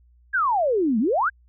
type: exponential two-way sweep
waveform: sine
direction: down then up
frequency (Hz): 1675 to 205.9 to 1675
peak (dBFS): -18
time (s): 0.33-1.3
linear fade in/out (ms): 20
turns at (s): 0.99
effects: added 60 Hz sine -53 dBFS peak until 1.48 s